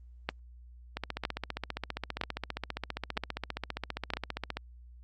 two click trains, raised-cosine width 0.3 ms, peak -14 / -18 dBFS, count 5 / 55, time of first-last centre 0.29-4.136 / 0.97-4.57 s, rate 1.04 / 15 Hz, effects added 60 Hz sine -49 dBFS peak until 5.03 s + Opus 32 kbps

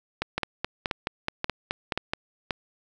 two click trains, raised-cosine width 0.3 ms, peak -10 / -10 dBFS, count 5 / 10, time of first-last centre 0.38-2.508 / 0.22-2.135 s, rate 1.88 / 4.7 Hz, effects none

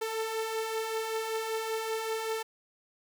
sawtooth beating tone pair, 440 / 445.2 Hz, A4 / A4, 0 / +20 cents, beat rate 5.2 Hz, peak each -35 / -28 dBFS, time 0.01-2.43 s, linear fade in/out 10 ms, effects none

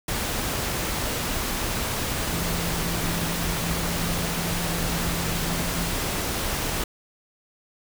sine tone in noise, 169.6 Hz, E3, 50 cents sharp, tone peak -30 dBFS, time 2.32-5.92 s, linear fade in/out 5 ms, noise pink, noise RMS -27 dBFS, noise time 0.08-6.84 s, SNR -6 dB, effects none

